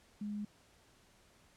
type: tone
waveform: sine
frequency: 207.7 Hz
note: G#3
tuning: in tune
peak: -37 dBFS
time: 0.21-0.45 s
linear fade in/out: 5 ms
effects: pink hiss -66 dBFS RMS until 1.56 s + low-pass 10000 Hz 12 dB/octave